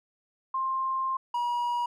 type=tone pair in turn; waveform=sine / triangle; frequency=1056 / 961.2 Hz; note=C6 / B5; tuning=+16 / -47 cents; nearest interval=major second; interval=163 cents; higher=first; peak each=-26 / -24 dBFS; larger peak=second; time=0.54-1.17 / 1.34-1.86 s; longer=first; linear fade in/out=5 ms; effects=none